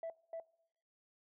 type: tone with echo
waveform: sine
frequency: 659.3 Hz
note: E5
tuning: in tune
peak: -37 dBFS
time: 0.03-0.1 s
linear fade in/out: 2 ms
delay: 300 ms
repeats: 1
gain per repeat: -2 dB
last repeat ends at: 0.4 s
effects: noise-tail reverb RT60 0.7 s tail -22 dB re dry + tanh soft clip ceiling -37 dBFS